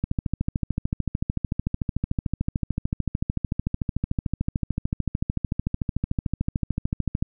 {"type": "click train", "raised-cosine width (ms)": 5, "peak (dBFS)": -11, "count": 98, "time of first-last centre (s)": [0.04, 7.225], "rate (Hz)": 13.5, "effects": []}